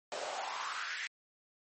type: noise with high-pass filter sweep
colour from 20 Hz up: pink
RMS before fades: -39 dBFS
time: 0.12-1.07 s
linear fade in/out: 0 ms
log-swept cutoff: 520 to 2000 Hz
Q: 4.6
effects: low-pass 9000 Hz 12 dB/octave + MP3 32 kbps